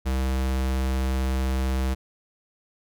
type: tone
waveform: square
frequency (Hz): 65.41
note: C2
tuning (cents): 0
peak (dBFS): -23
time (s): 0.05-1.95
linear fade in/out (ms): 20
effects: none